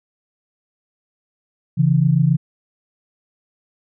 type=tone pair together; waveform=sine; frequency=137.43 / 164.81 Hz; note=C#3 / E3; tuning=-15 / 0 cents; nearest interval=minor third; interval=315 cents; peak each=-15 dBFS; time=1.77-2.37 s; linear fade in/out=20 ms; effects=none